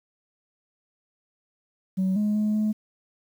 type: tone with pitch steps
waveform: sine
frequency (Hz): 188.6 / 209.8 / 212.2 / 214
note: F#3 / G#3 / G#3 / A3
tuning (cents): +33 / +18 / +38 / -48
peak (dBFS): -19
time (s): 1.97-2.73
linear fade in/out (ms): 20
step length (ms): 190
effects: tanh soft clip ceiling -19 dBFS + 9-bit